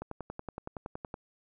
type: click train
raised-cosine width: 1 ms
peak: -24 dBFS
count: 13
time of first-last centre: 0.02-1.141 s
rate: 10.7 Hz
effects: none